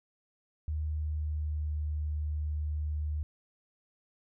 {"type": "tone with pitch glide", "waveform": "sine", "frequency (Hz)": [76.7, 75.6], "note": ["D#2", "D#2"], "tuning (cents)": [-24, -49], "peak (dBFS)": -30, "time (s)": [0.68, 3.23], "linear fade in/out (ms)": 0, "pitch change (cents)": -25, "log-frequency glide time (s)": [0.89, 1.77], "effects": []}